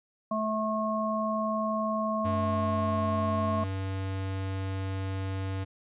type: harmonic tone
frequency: 217.1 Hz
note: A3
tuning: 23 cents flat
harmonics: 1 / 3 / 5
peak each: -31 / -31 / -31 dBFS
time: 0.31-3.64 s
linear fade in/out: 5 ms
type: tone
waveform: square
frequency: 95.9 Hz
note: G2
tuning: 37 cents flat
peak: -31 dBFS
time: 2.24-5.65 s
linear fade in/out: 20 ms
effects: resampled to 8000 Hz